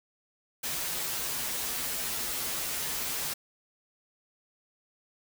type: noise with comb filter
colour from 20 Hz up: white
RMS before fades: -33 dBFS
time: 0.63-3.34 s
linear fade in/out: 10 ms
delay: 10 ms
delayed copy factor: -1
effects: none